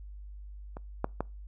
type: clicks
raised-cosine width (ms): 1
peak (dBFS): -27 / -14 / -16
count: 3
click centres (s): 0.769 / 1.044 / 1.206
effects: noise-tail reverb RT60 0.3 s tail -26 dB re dry + added 50 Hz sine -42 dBFS peak until 1.47 s